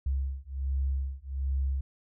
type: beating tone pair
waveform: sine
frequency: 66.9 / 68.2 Hz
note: C2 / C#2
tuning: +39 / -28 cents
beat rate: 1.3 Hz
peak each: -31 dBFS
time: 0.06-1.81 s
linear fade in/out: 5 ms
effects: none